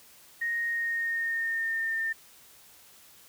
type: tone with pitch glide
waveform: sine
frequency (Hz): 1864.7 to 1806.4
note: A#6 to A6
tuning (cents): 0 to +45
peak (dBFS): -27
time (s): 0.41-2.13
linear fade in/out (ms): 10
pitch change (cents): -55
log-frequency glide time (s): 0.66-1.99
effects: white hiss -55 dBFS RMS until 3.28 s